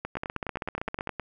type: two click trains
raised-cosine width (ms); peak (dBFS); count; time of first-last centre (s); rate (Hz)
0.5; -16 / -17; 15 / 12; 0.17-1.073 / 0.05-1.197; 15.5 / 9.59
effects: none